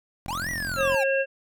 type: tone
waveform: 10% pulse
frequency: 43.9 Hz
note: F1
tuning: 10 cents sharp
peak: -27 dBFS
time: 0.26-0.95 s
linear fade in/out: 0 ms
type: linear two-way sweep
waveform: square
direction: up then down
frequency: 740 to 1975.5 to 740 Hz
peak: -29 dBFS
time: 0.28-1.04 s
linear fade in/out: 10 ms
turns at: 0.5 s
type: clicks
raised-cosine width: 5 ms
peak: -29 dBFS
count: 11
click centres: 0.43 / 0.472 / 0.505 / 0.538 / 0.57 / 0.621 / 0.652 / 0.685 / 0.718 / 0.754 / 0.803 s
type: harmonic tone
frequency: 542 Hz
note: C#5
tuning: 39 cents flat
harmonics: 1 / 3 / 5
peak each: -22 / -27 / -29 dBFS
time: 0.76-1.26 s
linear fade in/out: 50 ms
effects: none